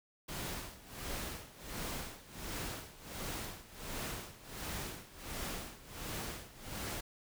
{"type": "noise with tremolo", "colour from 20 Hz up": "pink", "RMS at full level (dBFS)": -40, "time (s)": [0.28, 7.01], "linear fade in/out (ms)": 10, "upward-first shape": "sine", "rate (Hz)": 1.4, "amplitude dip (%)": 85, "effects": []}